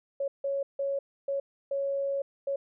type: tone bursts at uneven times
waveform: sine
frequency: 554.4 Hz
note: C#5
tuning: in tune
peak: -27 dBFS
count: 6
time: 0.2-0.28 / 0.44-0.63 / 0.79-0.99 / 1.28-1.4 / 1.71-2.22 / 2.47-2.56 s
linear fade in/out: 5 ms
effects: none

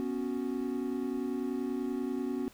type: chord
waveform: triangle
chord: B suspended second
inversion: none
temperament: equal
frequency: 246.9 / 277.2 / 370 Hz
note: B3 / C#4 / F#4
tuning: 0 / 0 / 0 cents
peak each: -33 / -33 / -35 dBFS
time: 0-2.48 s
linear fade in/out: 0 ms
effects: pink hiss -58 dBFS RMS until 2.53 s

